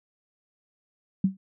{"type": "tone with exponential decay", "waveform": "sine", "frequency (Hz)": 191.5, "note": "G3", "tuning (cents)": -40, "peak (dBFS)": -15, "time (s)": [1.24, 1.37], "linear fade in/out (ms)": 5, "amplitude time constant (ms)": 28, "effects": []}